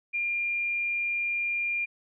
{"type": "tone", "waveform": "sine", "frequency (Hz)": 2400, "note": "D7", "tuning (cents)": 37, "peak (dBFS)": -26, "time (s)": [0.13, 1.86], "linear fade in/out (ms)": 20, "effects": []}